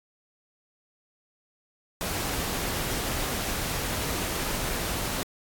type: noise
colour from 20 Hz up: pink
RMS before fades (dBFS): -30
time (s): 2.01-5.23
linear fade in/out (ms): 0
effects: AAC 64 kbps